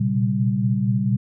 sine tone cluster, 118.7 / 123.1 / 135.4 / 195.7 Hz, A#2 / B2 / C#3 / G3, +32 / -5 / -40 / -3 cents, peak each -22 / -28 / -25 / -21 dBFS, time 0-1.17 s, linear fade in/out 10 ms, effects none

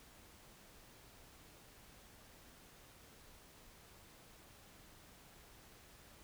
silence, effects pink hiss -61 dBFS RMS until 6.23 s

